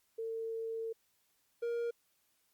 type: tone pair in turn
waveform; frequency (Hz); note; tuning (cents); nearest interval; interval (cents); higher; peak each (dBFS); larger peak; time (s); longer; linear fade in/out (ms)
sine / triangle; 451.4 / 470.4; A4 / A#4; +44 / +16; minor second; 72; second; -36 / -31; second; 0.18-0.93 / 1.62-1.91; first; 10
effects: white hiss -75 dBFS RMS until 2.53 s + Opus 48 kbps